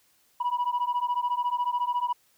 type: beating tone pair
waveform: sine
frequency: 969 / 983 Hz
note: B5 / B5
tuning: -33 / -8 cents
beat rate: 14 Hz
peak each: -26 dBFS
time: 0.4-2.13 s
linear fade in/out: 10 ms
effects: tanh soft clip ceiling -21 dBFS + white hiss -65 dBFS RMS until 2.37 s